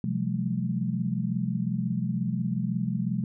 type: tone cluster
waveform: sine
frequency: 128.7 / 171.6 / 188.1 / 213.8 Hz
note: C3 / F3 / F#3 / A3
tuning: -28 / -30 / +29 / -49 cents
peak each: -31 dBFS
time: 0.04-3.24 s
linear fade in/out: 2 ms
effects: none